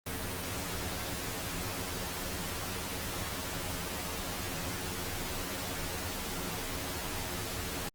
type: noise with comb filter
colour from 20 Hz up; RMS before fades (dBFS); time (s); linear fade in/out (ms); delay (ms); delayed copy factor
pink; -37; 0.06-7.89; 5; 11; +1
effects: Opus 32 kbps